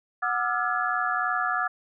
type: tone cluster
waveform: sine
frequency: 735 / 1198 / 1320 / 1403 / 1697 Hz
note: F#5 / D6 / E6 / F6 / G#6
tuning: -12 / +34 / +2 / +8 / +37 cents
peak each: -30 dBFS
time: 0.22-1.68 s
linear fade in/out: 10 ms
effects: none